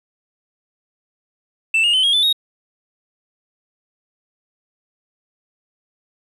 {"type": "tone with pitch steps", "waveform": "sine", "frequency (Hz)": [2658, 2849, 3053, 3272, 3507, 3759], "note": ["E7", "F7", "G7", "G#7", "A7", "A#7"], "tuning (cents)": [14, 34, -46, -26, -6, 14], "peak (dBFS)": -10, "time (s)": [1.74, 2.328], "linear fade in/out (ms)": 5, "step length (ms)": 98, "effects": ["tanh soft clip ceiling -12 dBFS", "8-bit"]}